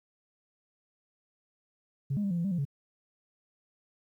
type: tone with pitch steps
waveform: sine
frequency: 137.6 / 206.3 / 198.4 / 173.1 / 169.5 / 197.1 / 174.4 / 140.3 Hz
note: C#3 / G#3 / G3 / F3 / E3 / G3 / F3 / C#3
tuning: -12 / -11 / +21 / -15 / +49 / +10 / -2 / +21 cents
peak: -26 dBFS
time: 2.1-2.652 s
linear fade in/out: 10 ms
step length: 69 ms
effects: tanh soft clip ceiling -24 dBFS + 11-bit